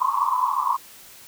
pink band-pass noise, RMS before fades -22 dBFS, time 0-0.77 s, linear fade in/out 20 ms, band 970 to 1100 Hz, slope 96 dB/octave, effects white hiss -46 dBFS RMS until 1.27 s

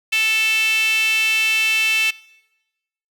sawtooth tone with high-pass filter, 440 Hz, A4, in tune, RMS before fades -18 dBFS, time 0.12-2.11 s, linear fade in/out 10 ms, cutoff 2600 Hz, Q 7.5, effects noise-tail reverb RT60 1.0 s tail -22 dB re dry

